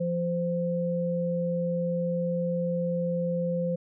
sine tone pair together, 172.86 / 518 Hz, F3 / C5, -17 / -17 cents, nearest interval octave + perfect fifth, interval 1900 cents, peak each -28 dBFS, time 0-3.76 s, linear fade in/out 10 ms, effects none

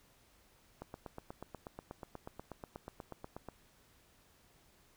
click train, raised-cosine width 1 ms, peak -30 dBFS, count 23, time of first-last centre 0.82-3.487 s, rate 8.25 Hz, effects pink hiss -67 dBFS RMS until 4.96 s

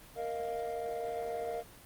triangle chord, Bb suspended fourth, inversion none, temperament equal, 466.2 / 622.3 / 698.5 Hz, Bb4 / Eb5 / F5, 0 / 0 / 0 cents, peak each -35 / -39 / -36 dBFS, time 0.15-1.64 s, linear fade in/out 50 ms, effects pink hiss -54 dBFS RMS until 1.85 s + Opus 24 kbps

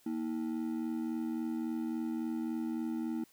triangle ring-modulated tone, 277.2 Hz, C#4, in tune, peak -28 dBFS, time 0.06-3.24 s, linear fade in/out 5 ms, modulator 41.8 Hz, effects white hiss -65 dBFS RMS until 3.32 s

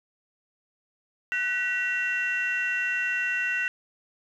sine tone cluster, 1497 / 1932 / 2729 Hz, F#6 / B6 / F7, +20 / -39 / -41 cents, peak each -28 dBFS, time 1.32-3.68 s, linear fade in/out 0 ms, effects tanh soft clip ceiling -18 dBFS + 10-bit

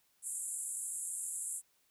pink band-pass noise, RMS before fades -40 dBFS, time 0.22-1.62 s, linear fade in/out 50 ms, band 7400 to 11000 Hz, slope 96 dB/octave, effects white hiss -73 dBFS RMS until 1.9 s

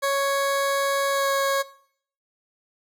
20% pulse tone with pitch glide, 554.4 to 549.9 Hz, C#5 to C#5, 0 to -14 cents, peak -16 dBFS, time 0.02-1.63 s, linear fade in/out 20 ms, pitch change -14 cents, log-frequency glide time 1.11-1.31 s, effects noise-tail reverb RT60 0.6 s tail -19 dB re dry

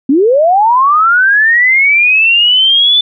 sine linear sweep, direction up, 252.1 to 3520 Hz, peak -5 dBFS, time 0.09-3.01 s, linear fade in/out 5 ms, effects none

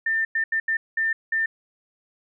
sine tone bursts at uneven times, 1796 Hz, A6, 35 cents sharp, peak -20 dBFS, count 6, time 0.06-0.25 / 0.35-0.44 / 0.52-0.6 / 0.68-0.77 / 0.97-1.13 / 1.32-1.46 s, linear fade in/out 5 ms, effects none

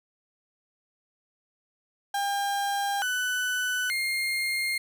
35% pulse tone with pitch steps, 802 / 1495 / 2123 Hz, G5 / F#6 / C7, +39 / +17 / +25 cents, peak -24 dBFS, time 2.14-4.78 s, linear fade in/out 5 ms, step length 880 ms, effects none

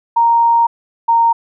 sine tone pair in turn, 931 / 925.1 Hz, A#5 / A#5, -2 / -13 cents, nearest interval unison, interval 11 cents, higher first, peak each -8 dBFS, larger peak neither, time 0.16-0.67 / 1.08-1.33 s, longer first, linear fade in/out 10 ms, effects none

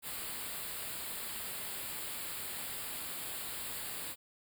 white band-stop noise, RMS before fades -41 dBFS, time 0.02-4.16 s, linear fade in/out 50 ms, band 4900 to 7300 Hz, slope 96 dB/octave, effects none

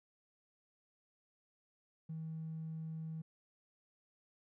triangle tone, 160 Hz, D#3, 49 cents sharp, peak -37 dBFS, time 2.09-3.22 s, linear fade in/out 10 ms, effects tanh soft clip ceiling -38 dBFS

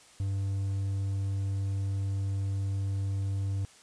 triangle tone, 98 Hz, G2, in tune, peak -26 dBFS, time 0.2-3.65 s, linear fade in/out 0 ms, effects white hiss -56 dBFS RMS until 3.82 s + resampled to 22050 Hz

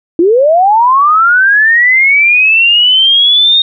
sine linear sweep, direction up, 320 to 3715 Hz, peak -4 dBFS, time 0.19-3.62 s, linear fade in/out 2 ms, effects none

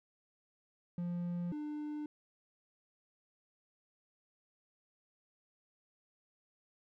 triangle tone pair in turn, 174.61 / 299.1 Hz, F3 / D4, 0 / +32 cents, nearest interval major sixth, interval 932 cents, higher second, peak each -33 / -36 dBFS, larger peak first, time 0.98-1.52 / 1.52-2.06 s, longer neither, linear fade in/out 2 ms, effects none

